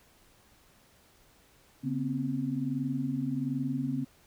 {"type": "tone cluster", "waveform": "sine", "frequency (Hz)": [140.6, 243.6, 264.9], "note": ["C#3", "B3", "C4"], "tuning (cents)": [25, -24, 22], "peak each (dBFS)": [-34, -34, -32], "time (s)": [1.83, 4.05], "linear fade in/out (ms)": 20, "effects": ["pink hiss -62 dBFS RMS until 4.26 s"]}